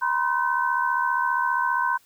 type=tone cluster; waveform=sine; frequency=961 / 1036 / 1526 Hz; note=B5 / C6 / G6; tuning=-48 / -17 / -47 cents; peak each=-25 dBFS; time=0.01-1.98 s; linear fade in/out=20 ms; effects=white hiss -59 dBFS RMS until 2.05 s